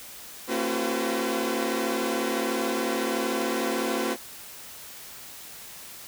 sawtooth tone cluster, 227.7 / 269.2 / 343.5 / 377.2 / 506 Hz, A#3 / C4 / F4 / F#4 / B4, -40 / +49 / -29 / +33 / +42 cents, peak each -28 dBFS, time 0.47-4.17 s, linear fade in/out 50 ms, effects white hiss -43 dBFS RMS until 6.07 s

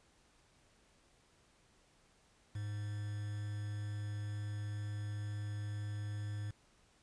triangle tone with quantisation, 103.83 Hz, G#2, in tune, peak -36 dBFS, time 2.55-6.51 s, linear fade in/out 5 ms, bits 9, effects pink hiss -69 dBFS RMS until 7.02 s + resampled to 22050 Hz

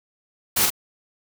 white noise with echo, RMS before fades -20 dBFS, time 0.56-0.66 s, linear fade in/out 10 ms, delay 44 ms, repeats 1, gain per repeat -2 dB, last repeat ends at 0.704 s, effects none

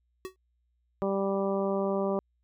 square tone with exponential decay, 375.2 Hz, F#4, 24 cents sharp, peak -32 dBFS, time 0.25-0.36 s, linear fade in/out 0 ms, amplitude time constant 22 ms
harmonic tone, 196 Hz, G3, in tune, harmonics 1 / 2 / 3 / 4 / 5 / 6, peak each -31 / -30 / -31 / -39 / -39 / -40 dBFS, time 1.02-2.19 s, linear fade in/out 0 ms
effects added 60 Hz sine -70 dBFS peak until 2.43 s

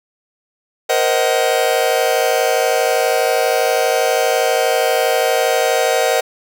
45% pulse chord, C half-diminished seventh, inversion third, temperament just, 470.9 / 523.3 / 627.9 / 753.5 Hz, Bb4 / C5 / Eb5 / Gb5, +18 / 0 / +16 / +31 cents, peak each -19 dBFS, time 0.89-6.21 s, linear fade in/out 10 ms, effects none

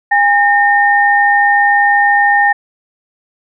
sine tone pair together, 813.4 / 1827 Hz, G#5 / A#6, -36 / -35 cents, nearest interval octave + major second, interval 1401 cents, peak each -10 dBFS, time 0.11-2.53 s, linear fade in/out 10 ms, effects none

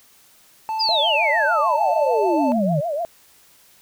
triangle tone, 880 Hz, A5, in tune, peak -20 dBFS, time 0.69-2.52 s, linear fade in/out 0 ms
sine exponential sweep, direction down, 5090 to 144.5 Hz, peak -18 dBFS, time 0.79-2.81 s, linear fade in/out 20 ms
sine tone with vibrato, 630 Hz, D#5, 21 cents sharp, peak -21 dBFS, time 0.89-3.05 s, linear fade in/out 0 ms, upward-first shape triangle, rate 6.7 Hz, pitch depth 220 cents each way
effects white hiss -53 dBFS RMS until 3.81 s

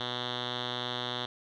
5% pulse tone with low-pass filter, 123.1 Hz, B2, 5 cents flat, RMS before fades -35 dBFS, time 0-1.26 s, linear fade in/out 5 ms, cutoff 3500 Hz, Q 5.7, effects none

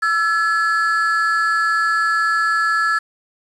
triangle ring-modulated tone, 1519 Hz, F#6, 45 cents sharp, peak -10 dBFS, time 0.02-2.99 s, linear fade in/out 10 ms, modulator 187 Hz, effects resampled to 24000 Hz + 7-bit

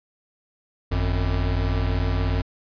square tone pair together, 50.71 / 89.9 Hz, G#1 / F#2, -41 / -49 cents, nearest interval minor seventh, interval 992 cents, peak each -24 dBFS, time 0.91-2.42 s, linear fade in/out 10 ms, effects resampled to 11025 Hz

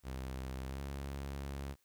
sawtooth tone with pitch glide, 65.41 to 69.1 Hz, C2 to C#2, 0 to -5 cents, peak -36 dBFS, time 0.03-1.76 s, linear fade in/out 50 ms, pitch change +95 cents, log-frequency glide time 0.65-0.81 s, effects white hiss -75 dBFS RMS until 1.84 s

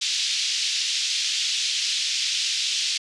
pink band-pass noise, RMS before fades -25 dBFS, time 0.01-2.98 s, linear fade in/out 10 ms, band 3000 to 6000 Hz, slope 24 dB/octave, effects resampled to 24000 Hz

